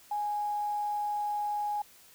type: tone with quantisation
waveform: sine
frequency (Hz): 830.6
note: G#5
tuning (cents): 0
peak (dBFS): -29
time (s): 0.11-1.82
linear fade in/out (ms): 5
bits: 9
effects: white hiss -57 dBFS RMS until 2.14 s